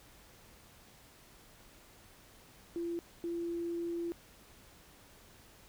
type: tone bursts at uneven times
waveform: sine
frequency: 340.7 Hz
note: F4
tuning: 43 cents flat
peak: -34 dBFS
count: 2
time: 2.76-2.99 / 3.24-4.12 s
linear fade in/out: 0 ms
effects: pink hiss -59 dBFS RMS until 5.68 s